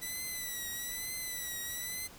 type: tone with vibrato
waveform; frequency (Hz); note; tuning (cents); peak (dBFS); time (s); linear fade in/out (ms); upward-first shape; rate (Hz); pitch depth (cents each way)
5% pulse; 1975.5; B6; 0; -27; 0.01-2.08; 20; triangle; 1.1; 74
effects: pink hiss -53 dBFS RMS until 2.18 s